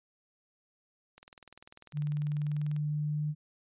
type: click train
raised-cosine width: 0.2 ms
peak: -33 dBFS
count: 33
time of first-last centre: 1.18-2.764 s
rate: 20.2 Hz
type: tone with pitch glide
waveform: sine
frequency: 148.1 to 150.34 Hz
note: D3 to D3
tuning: +15 to +41 cents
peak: -29 dBFS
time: 1.93-3.35 s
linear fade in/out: 50 ms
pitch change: +26 cents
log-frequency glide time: 2.42-3.23 s
effects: resampled to 8000 Hz